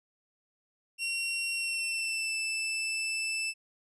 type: tone with pitch glide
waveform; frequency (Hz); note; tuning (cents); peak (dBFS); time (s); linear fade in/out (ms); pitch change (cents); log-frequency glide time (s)
sawtooth; 2738 to 2643; F7 to E7; -35 to +4; -27; 0.98-3.54; 50; -61; 1.54-2.36
effects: resampled to 24000 Hz